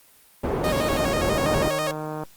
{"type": "low-pass noise", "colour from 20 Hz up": "white", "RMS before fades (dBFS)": -25, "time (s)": [0.43, 1.69], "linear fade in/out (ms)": 10, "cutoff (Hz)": 560, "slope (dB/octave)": 12}
{"type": "tone with vibrato", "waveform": "sawtooth", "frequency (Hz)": 583, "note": "D5", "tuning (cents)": -13, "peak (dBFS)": -20, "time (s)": [0.64, 1.91], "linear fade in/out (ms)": 0, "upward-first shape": "square", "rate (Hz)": 6.1, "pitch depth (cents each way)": 99}
{"type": "click train", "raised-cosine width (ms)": 1, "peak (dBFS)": -18, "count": 125, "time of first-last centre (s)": [1.43, 2.235], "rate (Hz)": 154}
{"effects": ["white hiss -54 dBFS RMS until 2.36 s", "Opus 24 kbps"]}